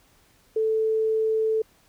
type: tone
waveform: sine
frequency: 440 Hz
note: A4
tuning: in tune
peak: -20 dBFS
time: 0.56-1.62 s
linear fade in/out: 5 ms
effects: pink hiss -60 dBFS RMS until 1.88 s